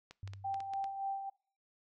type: clicks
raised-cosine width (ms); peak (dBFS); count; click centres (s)
0.2; -32; 7; 0.11 / 0.276 / 0.335 / 0.543 / 0.604 / 0.736 / 0.842
type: tone with exponential decay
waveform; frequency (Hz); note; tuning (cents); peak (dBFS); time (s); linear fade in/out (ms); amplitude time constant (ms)
sine; 98; G2; 0; -40; 0.23-1.02; 0; 170
type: tone with tremolo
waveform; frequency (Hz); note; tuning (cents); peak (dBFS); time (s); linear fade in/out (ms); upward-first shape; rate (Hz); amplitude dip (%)
sine; 784; G5; 0; -33; 0.44-1.3; 10; sine; 3.5; 55
effects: noise-tail reverb RT60 0.4 s tail -22 dB re dry